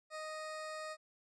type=tone; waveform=20% pulse; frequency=622.3 Hz; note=D#5; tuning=in tune; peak=-37 dBFS; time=0.1-0.97 s; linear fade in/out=50 ms; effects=resampled to 22050 Hz